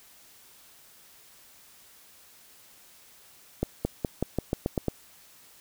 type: accelerating click train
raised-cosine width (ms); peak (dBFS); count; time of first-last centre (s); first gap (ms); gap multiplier
2; -12; 9; 3.63-4.883; 220; 0.9
effects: white hiss -55 dBFS RMS until 5.6 s